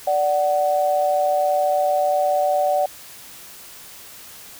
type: tone pair together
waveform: sine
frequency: 585 / 747.9 Hz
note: D5 / F#5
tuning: -7 / +18 cents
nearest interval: major third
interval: 425 cents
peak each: -19 dBFS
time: 0.07-2.86 s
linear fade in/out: 5 ms
effects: white hiss -41 dBFS RMS until 4.59 s